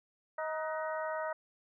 harmonic tone with a mistuned harmonic, 314.7 Hz, D#4, 20 cents sharp, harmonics 2 / 3 / 4 / 5 / 6, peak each -36 / -40 / -42 / -44 / -46 dBFS, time 0.38-1.33 s, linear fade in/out 5 ms, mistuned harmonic 5, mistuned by -80 cents, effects none

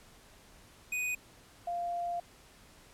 square / sine tone pair in turn, 2489 / 695.6 Hz, D#7 / F5, 0 / -7 cents, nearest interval octave + minor seventh, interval 2207 cents, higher first, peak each -32 / -32 dBFS, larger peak neither, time 0.92-1.15 / 1.67-2.2 s, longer second, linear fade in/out 5 ms, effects pink hiss -58 dBFS RMS until 2.93 s + low-pass 12000 Hz 12 dB/octave

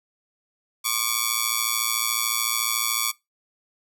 5% pulse ring-modulated tone, 1138 Hz, C#6, 45 cents sharp, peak -7 dBFS, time 0.84-3.12 s, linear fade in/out 20 ms, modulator 56.9 Hz, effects noise-tail reverb RT60 0.2 s tail -22 dB re dry

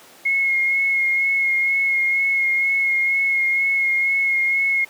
sine tone with vibrato, 2163 Hz, C#7, 43 cents flat, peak -16 dBFS, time 0.25-4.85 s, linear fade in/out 10 ms, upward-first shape sine, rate 2.1 Hz, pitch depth 21 cents each way, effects pink hiss -46 dBFS RMS until 4.89 s + high-pass 300 Hz 12 dB/octave

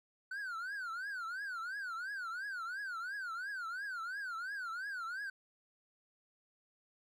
triangle tone with vibrato, 1484 Hz, F#6, 5 cents sharp, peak -37 dBFS, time 0.31-5.3 s, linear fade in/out 5 ms, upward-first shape triangle, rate 2.9 Hz, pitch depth 230 cents each way, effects none

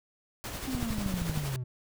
pink noise with tremolo, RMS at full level -37 dBFS, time 0.44-1.56 s, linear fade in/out 0 ms, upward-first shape sine, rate 11 Hz, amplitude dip 40%
triangle exponential sweep, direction down, 269.1 to 121.7 Hz, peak -30 dBFS, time 0.67-1.64 s, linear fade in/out 10 ms
click train, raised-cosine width 5 ms, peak -20 dBFS, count 9, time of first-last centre 0.75-1.375 s, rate 12.8 Hz
effects none

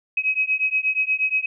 sine beating tone pair, 2539 / 2547.4 Hz, D#7 / D#7, +34 / +40 cents, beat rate 8.4 Hz, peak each -22 dBFS, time 0.17-1.46 s, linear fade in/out 5 ms, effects none

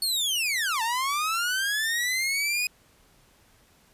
sawtooth linear two-way sweep, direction down then up, 4435 to 880 to 2501 Hz, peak -21 dBFS, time 0.02-2.67 s, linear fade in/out 2 ms, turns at 0.82 s, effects pink hiss -60 dBFS RMS until 3.93 s + resampled to 32000 Hz

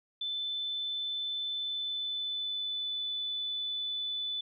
sine tone with pitch glide, 3520 to 3490 Hz, A7 to A7, 0 to -15 cents, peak -32 dBFS, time 0.21-4.41 s, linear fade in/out 5 ms, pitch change -15 cents, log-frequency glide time 1.54-3.08 s, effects none

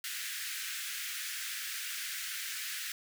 pink high-pass noise, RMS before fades -39 dBFS, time 0.04-2.92 s, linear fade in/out 2 ms, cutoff 1500 Hz, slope 48 dB/octave, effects none

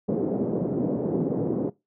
white band-pass noise, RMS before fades -26 dBFS, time 0.08-1.7 s, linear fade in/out 10 ms, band 140 to 450 Hz, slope 24 dB/octave, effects noise-tail reverb RT60 0.2 s tail -20 dB re dry

